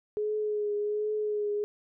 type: tone with vibrato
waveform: sine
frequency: 420.1 Hz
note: G#4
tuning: 20 cents sharp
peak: -27 dBFS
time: 0.17-1.64 s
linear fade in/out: 0 ms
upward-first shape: triangle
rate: 1.3 Hz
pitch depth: 31 cents each way
effects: none